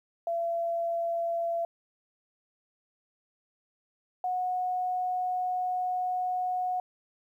sine tone pair in turn, 677 / 731.2 Hz, E5 / F#5, +46 / -21 cents, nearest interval minor second, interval 133 cents, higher second, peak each -27 / -27 dBFS, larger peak neither, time 0.27-1.65 / 4.24-6.8 s, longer second, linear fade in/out 2 ms, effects 11-bit

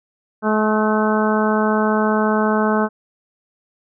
harmonic tone with a mistuned harmonic, 214.7 Hz, A3, 42 cents flat, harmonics 1 / 2 / 3 / 4 / 5 / 6 / 7, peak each -18 / -21 / -23 / -24 / -25 / -26 / -26 dBFS, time 0.42-2.89 s, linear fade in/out 50 ms, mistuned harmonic 7, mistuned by +17 cents, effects none

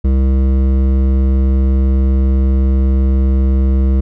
sine tone with hard clipping, 66.1 Hz, C2, 18 cents sharp, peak -11 dBFS, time 0.04-4.01 s, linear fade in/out 10 ms, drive 12 dB, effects none

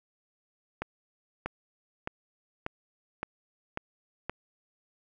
accelerating click train, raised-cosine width 0.5 ms, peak -17 dBFS, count 7, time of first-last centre 0.82-4.296 s, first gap 640 ms, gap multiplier 0.96, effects none

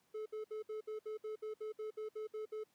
triangle tone bursts, 431.6 Hz, A4, 33 cents flat, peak -38 dBFS, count 14, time 0.14-2.639 s, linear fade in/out 10 ms, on 120 ms, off 63 ms, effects pink hiss -75 dBFS RMS until 2.74 s + high-pass 150 Hz 12 dB/octave

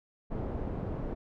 pink low-pass noise, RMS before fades -35 dBFS, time 0.3-1.15 s, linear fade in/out 20 ms, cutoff 580 Hz, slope 12 dB/octave, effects none

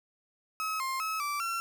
35% pulse tone with pitch steps, 1282 / 1058 / 1290 / 1165 / 1357 Hz, E6 / C6 / E6 / D6 / E6, -49 / +19 / -38 / -14 / +50 cents, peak -29 dBFS, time 0.6-1.6 s, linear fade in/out 0 ms, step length 200 ms, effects none

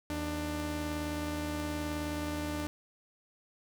sawtooth tone pair together, 79 / 297 Hz, D#2 / D4, +27 / +20 cents, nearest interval octave + major seventh, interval 2293 cents, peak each -34 / -31 dBFS, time 0.1-2.67 s, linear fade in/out 0 ms, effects none

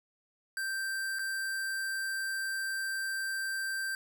square tone with dropouts, 1568 Hz, G6, in tune, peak -33 dBFS, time 0.57-3.95 s, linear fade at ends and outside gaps 1 ms, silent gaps 1.187-1.192 s, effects none

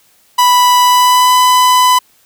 45% pulse tone with pitch glide, 987.8 to 1001.6 Hz, B5 to B5, 0 to +24 cents, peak -6 dBFS, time 0.38-1.99 s, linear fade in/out 10 ms, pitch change +24 cents, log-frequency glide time 0.82-1.37 s, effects white hiss -51 dBFS RMS until 2.25 s

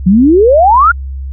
sine exponential sweep, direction up, 174.61 to 1459 Hz, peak -3 dBFS, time 0.06-0.92 s, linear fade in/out 10 ms, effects added 67 Hz sine -18 dBFS peak until 1.32 s

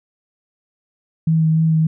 sine tone with vibrato, 160 Hz, D#3, 49 cents sharp, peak -12 dBFS, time 1.27-1.87 s, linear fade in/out 5 ms, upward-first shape sine, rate 3.4 Hz, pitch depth 15 cents each way, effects none

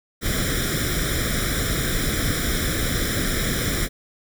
pink noise with comb filter, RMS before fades -23 dBFS, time 0.21-3.89 s, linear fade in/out 50 ms, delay 0.55 ms, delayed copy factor +1, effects none

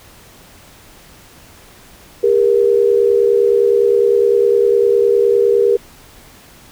sine tone pair together, 403.1 / 472.9 Hz, G4 / A#4, +48 / +25 cents, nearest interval minor third, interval 277 cents, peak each -12 dBFS, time 2.23-5.77 s, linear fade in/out 10 ms, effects pink hiss -43 dBFS RMS until 6.71 s

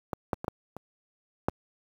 clicks, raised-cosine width 1 ms, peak -16 / -12 / -20 / -14 / -25 / -10 dBFS, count 6, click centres 0.132 / 0.332 / 0.444 / 0.481 / 0.766 / 1.485 s, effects high-pass 60 Hz 12 dB/octave + 8-bit

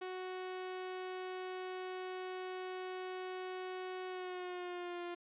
sawtooth tone with pitch glide, 370 to 349.2 Hz, F#4 to F4, 0 to 0 cents, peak -37 dBFS, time 0.01-5.15 s, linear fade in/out 10 ms, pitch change -100 cents, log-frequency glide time 4.08-5.03 s, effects resampled to 8000 Hz

